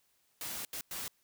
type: noise bursts at uneven times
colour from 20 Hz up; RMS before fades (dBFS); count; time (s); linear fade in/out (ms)
white; -40; 3; 0.41-0.65 / 0.73-0.81 / 0.91-1.08; 2
effects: white hiss -73 dBFS RMS until 1.23 s